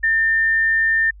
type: tone with frequency modulation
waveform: sine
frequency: 1800 Hz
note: A6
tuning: 39 cents sharp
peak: -14 dBFS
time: 0.03-1.11 s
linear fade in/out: 10 ms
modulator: 88.4 Hz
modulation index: 0.21
effects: added 50 Hz sine -39 dBFS peak until 1.2 s